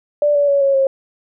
sine tone with pitch steps, 587.3 / 574.9 / 562.7 / 550.8 / 539.2 Hz, D5 / D5 / C#5 / C#5 / C#5, 0 / -37 / +26 / -11 / -48 cents, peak -11 dBFS, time 0.22-0.87 s, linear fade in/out 2 ms, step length 130 ms, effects none

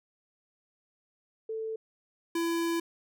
sine / square tone pair in turn, 442.8 / 335.4 Hz, A4 / E4, +11 / +30 cents, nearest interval perfect fourth, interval 481 cents, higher first, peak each -32 / -28 dBFS, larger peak second, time 1.49-1.76 / 2.35-2.8 s, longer second, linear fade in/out 5 ms, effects none

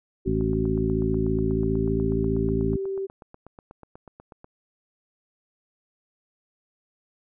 sine tone with pitch glide, 375.1 to 388.1 Hz, F#4 to G4, +24 to -17 cents, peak -26 dBFS, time 0.25-3.07 s, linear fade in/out 20 ms, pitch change +59 cents, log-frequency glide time 1.37-1.93 s
harmonic tone, 54.9 Hz, A1, 3 cents flat, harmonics 1 / 2 / 3 / 4 / 5, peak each -29 / -29 / -29 / -29 / -29 dBFS, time 0.26-2.77 s, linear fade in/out 5 ms
click train, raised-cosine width 1 ms, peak -30 dBFS, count 34, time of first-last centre 0.41-4.444 s, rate 8.18 Hz
effects none

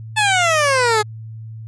15% pulse exponential sweep, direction down, 880 to 415.3 Hz, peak -7 dBFS, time 0.16-1.03 s, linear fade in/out 20 ms, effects added 111 Hz sine -30 dBFS peak until 1.67 s + resampled to 22050 Hz

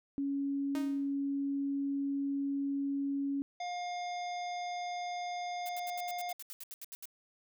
sine tone, 278.7 Hz, C#4, 9 cents sharp, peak -31 dBFS, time 0.18-3.42 s, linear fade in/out 0 ms
sawtooth tone with exponential decay, 310.4 Hz, D#4, 4 cents flat, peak -32 dBFS, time 0.75-1.14 s, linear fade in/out 1 ms, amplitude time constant 83 ms
harmonic tone, 710 Hz, F5, 28 cents sharp, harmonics 1 / 3 / 5 / 7 / 9, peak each -36 / -46 / -50 / -53 / -55 dBFS, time 3.6-6.33 s, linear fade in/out 5 ms
blue noise bursts, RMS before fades -45 dBFS, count 14, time 5.66-7.055 s, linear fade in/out 0 ms, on 30 ms, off 75 ms
effects none

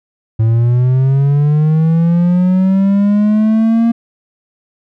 triangle linear sweep, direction up, 110 to 233.1 Hz, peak -6 dBFS, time 0.39-3.92 s, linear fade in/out 10 ms, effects none

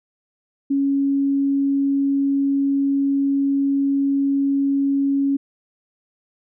sine tone, 277.2 Hz, C#4, in tune, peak -16 dBFS, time 0.7-5.37 s, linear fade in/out 10 ms, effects none

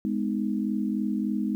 sine chord, G# minor, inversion none, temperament equal with one note detuned, 207.7 / 251.1 / 311.1 Hz, G#3 / B3 / D#4, 0 / +29 / 0 cents, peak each -27 / -30 / -31 dBFS, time 0.05-1.55 s, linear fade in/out 0 ms, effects 10-bit

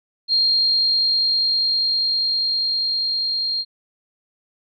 sine tone with level ramp, 4215 Hz, C8, 12 cents sharp, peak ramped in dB -14 to -20 dBFS, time 0.28-3.65 s, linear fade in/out 50 ms, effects none

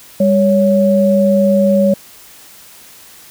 sine tone pair together, 200 / 558.7 Hz, G3 / C#5, +35 / +13 cents, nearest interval octave + tritone, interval 1778 cents, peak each -11 dBFS, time 0.2-1.94 s, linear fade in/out 5 ms, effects white hiss -40 dBFS RMS until 3.3 s

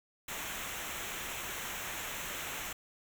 pink noise with comb filter, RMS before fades -40 dBFS, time 0.28-2.73 s, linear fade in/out 5 ms, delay 0.21 ms, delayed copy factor -0.7, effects none

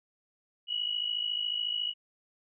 sine tone pair together, 2906 / 2960 Hz, F#7 / F#7, -32 / 0 cents, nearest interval unison, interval 32 cents, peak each -31 / -34 dBFS, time 0.67-1.94 s, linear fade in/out 50 ms, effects none

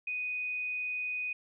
sine tone, 2489 Hz, D#7, in tune, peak -32 dBFS, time 0.07-1.33 s, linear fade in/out 5 ms, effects none

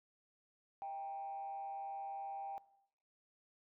sine tone with frequency modulation, 791 Hz, G5, 15 cents sharp, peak -40 dBFS, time 0.82-2.58 s, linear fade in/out 0 ms, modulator 147 Hz, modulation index 0.34, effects noise-tail reverb RT60 0.8 s tail -20 dB re dry + tanh soft clip ceiling -37 dBFS

